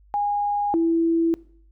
sine tone pair in turn, 820 / 331.5 Hz, G#5 / E4, -22 / +10 cents, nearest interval octave + major third, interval 1568 cents, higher first, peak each -20 / -17 dBFS, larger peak second, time 0.14-0.74 / 0.74-1.34 s, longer neither, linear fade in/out 0 ms, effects noise-tail reverb RT60 0.6 s tail -22 dB re dry + added 50 Hz sine -51 dBFS peak until 1.71 s

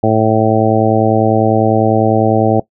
harmonic tone, 110 Hz, A2, in tune, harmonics 1 / 2 / 3 / 4 / 5 / 6 / 7, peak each -16 / -16 / -16 / -16 / -16 / -16 / -16 dBFS, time 0.03-2.6 s, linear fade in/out 5 ms, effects noise-tail reverb RT60 0.1 s tail -19 dB re dry

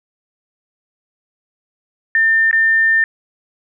sine tone with dropouts, 1800 Hz, A6, 39 cents sharp, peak -10 dBFS, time 2.15-3.04 s, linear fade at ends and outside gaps 1 ms, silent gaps 2.512-2.529 s, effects none

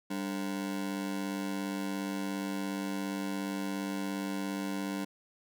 40% pulse ring-modulated tone, 244.2 Hz, B3, 19 cents flat, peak -29 dBFS, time 0.1-5.05 s, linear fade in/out 10 ms, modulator 48.6 Hz, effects none

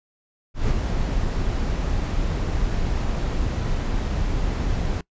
brown noise with ADSR envelope, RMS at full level -19 dBFS, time 0.54-5.01 s, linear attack 150 ms, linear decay 32 ms, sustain -4 dB, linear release 3 ms, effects noise-tail reverb RT60 0.1 s tail -22 dB re dry + resampled to 16000 Hz

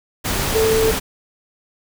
sine tone in noise, 442.7 Hz, A4, 11 cents sharp, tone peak -14 dBFS, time 0.54-0.92 s, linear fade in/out 20 ms, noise pink, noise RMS -21 dBFS, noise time 0.24-1 s, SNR +4 dB, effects none

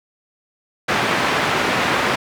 white band-pass noise, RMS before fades -19 dBFS, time 0.88-2.16 s, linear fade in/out 10 ms, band 120 to 1900 Hz, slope 12 dB/octave, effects none

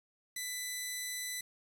10% pulse tone, 1995 Hz, B6, 17 cents sharp, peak -28 dBFS, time 0.36-1.41 s, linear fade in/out 5 ms, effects 9-bit

